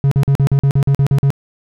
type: tone bursts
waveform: triangle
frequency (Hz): 138.59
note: C#3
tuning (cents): 0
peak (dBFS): -7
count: 11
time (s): 0.04-1.304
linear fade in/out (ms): 0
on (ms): 74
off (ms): 45
effects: none